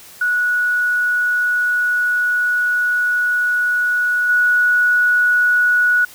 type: tone with level steps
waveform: sine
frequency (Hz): 1466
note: F#6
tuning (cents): -16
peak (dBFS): -14 / -11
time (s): 0.21-6.05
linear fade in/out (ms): 5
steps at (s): 4.29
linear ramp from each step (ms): 5
effects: white hiss -41 dBFS RMS until 6.14 s